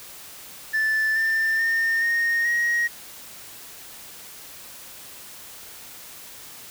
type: tone with pitch steps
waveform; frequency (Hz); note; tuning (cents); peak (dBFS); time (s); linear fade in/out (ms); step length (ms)
sine; 1756 / 1787.7 / 1820 / 1852.9 / 1886.4; A6 / A6 / A#6 / A#6 / A#6; -4 / +27 / -42 / -11 / +20; -17; 0.73-2.88; 20; 430
effects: tanh soft clip ceiling -18 dBFS + white hiss -42 dBFS RMS until 6.7 s